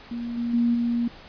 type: tone with level steps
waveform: sine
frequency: 236.6 Hz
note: A#3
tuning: 26 cents sharp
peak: -28 / -24 / -18 / -21 dBFS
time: 0.11-1.08 s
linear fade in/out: 5 ms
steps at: 0.37 / 0.53 / 0.74 s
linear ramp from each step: 10 ms
effects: pink hiss -46 dBFS RMS until 1.28 s + resampled to 11025 Hz